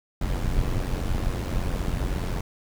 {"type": "noise with amplitude modulation", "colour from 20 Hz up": "brown", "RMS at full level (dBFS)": -23, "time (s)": [0.21, 2.41], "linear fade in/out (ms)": 5, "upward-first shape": "sine", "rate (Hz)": 89.8, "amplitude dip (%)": 65, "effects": []}